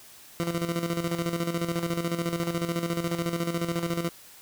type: tone with tremolo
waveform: 20% pulse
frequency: 169.5 Hz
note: E3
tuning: 49 cents sharp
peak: -20 dBFS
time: 0.4-4.09 s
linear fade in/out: 0 ms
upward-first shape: square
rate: 14 Hz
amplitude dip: 60%
effects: white hiss -50 dBFS RMS until 4.41 s